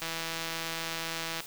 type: click train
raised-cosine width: 0.2 ms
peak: -17 dBFS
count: 228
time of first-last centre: 0.02-1.404 s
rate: 164 Hz
effects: white hiss -45 dBFS RMS until 1.46 s